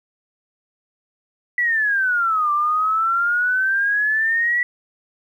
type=exponential two-way sweep; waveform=sine; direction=down then up; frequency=1975.5 to 1174 to 1959 Hz; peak=-16 dBFS; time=1.58-4.63 s; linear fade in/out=2 ms; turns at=2.52 s; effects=9-bit